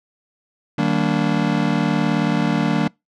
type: chord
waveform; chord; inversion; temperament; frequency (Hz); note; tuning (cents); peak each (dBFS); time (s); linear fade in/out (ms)
square; Eb major seventh; none; just; 155.56 / 194.45 / 233.3 / 291.7; Eb3 / G3 / Bb3 / D4; 0 / -14 / +2 / -12; -23; 0.78-2.88; 5
effects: noise-tail reverb RT60 0.2 s tail -25 dB re dry + low-pass 4000 Hz 12 dB/octave